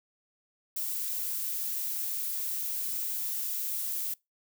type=noise; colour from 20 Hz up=violet; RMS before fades=-33 dBFS; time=0.76-4.14 s; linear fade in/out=5 ms; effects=noise-tail reverb RT60 0.2 s tail -24 dB re dry